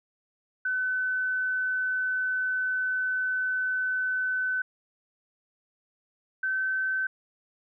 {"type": "tone pair in turn", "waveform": "sine", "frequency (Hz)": [1512, 1534], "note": ["F#6", "G6"], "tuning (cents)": [37, -38], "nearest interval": "unison", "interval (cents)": 25, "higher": "second", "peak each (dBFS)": -25, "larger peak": "neither", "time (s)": [[0.65, 4.62], [6.43, 7.07]], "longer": "first", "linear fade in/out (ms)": 5, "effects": []}